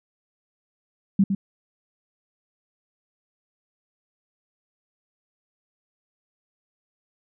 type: tone with echo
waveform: sine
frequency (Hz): 196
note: G3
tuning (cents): 0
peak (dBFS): -13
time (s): 1.19-1.24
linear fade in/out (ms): 5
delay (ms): 110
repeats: 1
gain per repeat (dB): -7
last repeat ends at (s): 1.35
effects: none